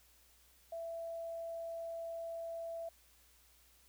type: tone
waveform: sine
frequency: 666 Hz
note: E5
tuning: 18 cents sharp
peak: -40 dBFS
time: 0.72-2.89 s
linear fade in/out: 5 ms
effects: added 60 Hz sine -70 dBFS peak until 3.88 s + white hiss -67 dBFS RMS until 3.88 s